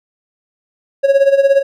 triangle tone with tremolo, 551 Hz, C#5, 11 cents flat, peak -3 dBFS, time 1.03-1.63 s, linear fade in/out 20 ms, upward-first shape sine, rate 17 Hz, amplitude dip 75%, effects none

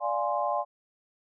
sine chord, D half-diminished seventh, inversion none, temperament equal, 587.3 / 698.5 / 830.6 / 1046.5 Hz, D5 / F5 / Ab5 / C6, 0 / 0 / 0 / 0 cents, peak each -31 dBFS, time 0-0.65 s, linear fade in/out 50 ms, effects none

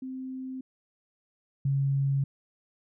sine tone pair in turn, 260.3 / 137.89 Hz, C4 / C#3, -9 / -9 cents, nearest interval major seventh, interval 1100 cents, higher first, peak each -34 / -23 dBFS, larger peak second, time 0.02-0.61 / 1.65-2.24 s, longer neither, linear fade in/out 5 ms, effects none

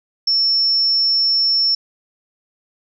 sine tone, 5400 Hz, E8, 41 cents sharp, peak -13 dBFS, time 0.27-1.75 s, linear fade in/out 5 ms, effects none

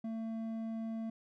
sine tone with hard clipping, 224.4 Hz, A3, 34 cents sharp, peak -38 dBFS, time 0.04-1.1 s, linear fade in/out 5 ms, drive 6 dB, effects none

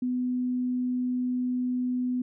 sine tone, 250 Hz, B3, 21 cents sharp, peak -25 dBFS, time 0.02-2.22 s, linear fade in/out 5 ms, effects none

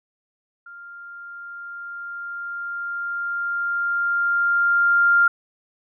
sine tone with level ramp, 1396.9 Hz, F6, in tune, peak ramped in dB -38 to -12 dBFS, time 0.66-5.28 s, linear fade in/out 5 ms, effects none

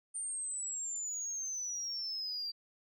sine exponential sweep, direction down, 8970 to 4692 Hz, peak -35 dBFS, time 0.14-2.52 s, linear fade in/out 20 ms, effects tanh soft clip ceiling -32 dBFS

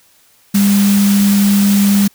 sine tone in noise, 201 Hz, G3, 44 cents sharp, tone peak -8 dBFS, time 0.54-2.08 s, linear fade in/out 10 ms, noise white, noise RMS -21 dBFS, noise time 0.54-2.08 s, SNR +10 dB, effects white hiss -51 dBFS RMS until 2.14 s

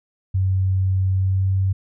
sine tone with pitch glide, 94.6 to 95.64 Hz, F#2 to G2, +39 to -42 cents, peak -16 dBFS, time 0.34-1.73 s, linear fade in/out 10 ms, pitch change +19 cents, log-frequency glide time 1.11-1.51 s, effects none

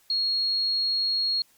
sine tone, 4298 Hz, C8, 46 cents sharp, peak -22 dBFS, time 0.1-1.42 s, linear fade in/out 2 ms, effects white hiss -61 dBFS RMS until 1.57 s + MP3 96 kbps

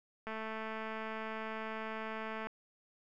click train, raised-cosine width 0.5 ms, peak -27 dBFS, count 485, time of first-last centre 0.27-2.47 s, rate 220 Hz, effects none

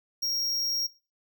square tone, 5590 Hz, F8, 1 cent sharp, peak -27 dBFS, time 0.22-0.87 s, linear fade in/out 10 ms, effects noise-tail reverb RT60 0.3 s tail -18 dB re dry

